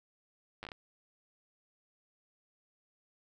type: slowing click train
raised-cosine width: 0.3 ms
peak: -27 dBFS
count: 6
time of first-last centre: 0.63-0.718 s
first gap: 9 ms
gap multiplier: 1.34
effects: none